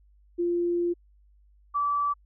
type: tone pair in turn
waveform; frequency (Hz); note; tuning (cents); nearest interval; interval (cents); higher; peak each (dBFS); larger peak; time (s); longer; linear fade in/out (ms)
sine; 347 / 1156.1; F4 / D6; -11 / -28; octave + major sixth; 2083; second; -23; neither; 0.38-0.94 / 1.74-2.14; first; 20
effects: added 50 Hz sine -56 dBFS peak until 2.25 s